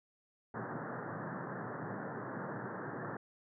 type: band-pass noise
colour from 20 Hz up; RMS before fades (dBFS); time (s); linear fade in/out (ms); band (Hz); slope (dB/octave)
pink; -42; 0.54-3.17; 5; 110 to 1800; 96
effects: none